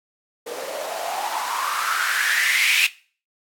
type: noise with band-pass filter sweep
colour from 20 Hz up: blue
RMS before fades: -23 dBFS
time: 0.46-2.87 s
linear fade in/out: 10 ms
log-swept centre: 470 to 2600 Hz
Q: 6.8
effects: noise-tail reverb RT60 0.4 s tail -19 dB re dry + AAC 64 kbps